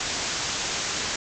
white low-pass noise, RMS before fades -29 dBFS, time 0-1.16 s, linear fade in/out 5 ms, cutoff 7500 Hz, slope 96 dB/octave, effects none

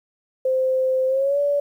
sine tone with pitch glide, 520 to 573.7 Hz, C5 to D5, -11 to -41 cents, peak -17 dBFS, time 0.45-1.6 s, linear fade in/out 5 ms, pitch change +170 cents, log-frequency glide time 1.07-1.39 s, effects 9-bit

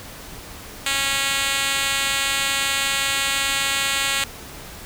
5% pulse tone with band-pass filter, 274.8 Hz, C#4, 15 cents flat, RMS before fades -22 dBFS, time 0.86-4.24 s, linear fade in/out 2 ms, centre 5500 Hz, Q 0.6, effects pink hiss -38 dBFS RMS until 4.85 s

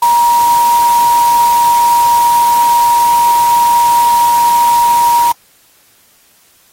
sine tone in noise, 948 Hz, A#5, 29 cents sharp, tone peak -6 dBFS, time 0.02-5.32 s, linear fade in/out 5 ms, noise white, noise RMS -22 dBFS, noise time 0.02-5.32 s, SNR +13 dB, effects white hiss -49 dBFS RMS until 6.72 s + AAC 48 kbps

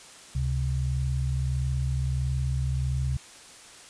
sine tone pair together, 69.29 / 130.81 Hz, C#2 / C3, 0 / 0 cents, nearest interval major seventh, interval 1100 cents, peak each -27 dBFS, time 0.35-3.17 s, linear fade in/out 5 ms, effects white hiss -48 dBFS RMS until 3.89 s + resampled to 22050 Hz

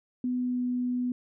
sine tone with pitch glide, 249.7 to 247.8 Hz, B3 to B3, +19 to +6 cents, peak -26 dBFS, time 0.24-1.12 s, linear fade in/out 2 ms, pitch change -13 cents, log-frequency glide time 0.34-0.62 s, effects none

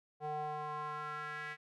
square tone with band-pass filter sweep, 150.8 Hz, D3, 46 cents sharp, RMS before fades -41 dBFS, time 0.2-1.57 s, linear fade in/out 50 ms, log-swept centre 660 to 1900 Hz, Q 3.7, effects none

